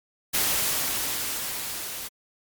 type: noise with level ramp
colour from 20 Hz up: white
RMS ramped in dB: -23 to -35 dBFS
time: 0.33-2.09 s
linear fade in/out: 20 ms
effects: MP3 96 kbps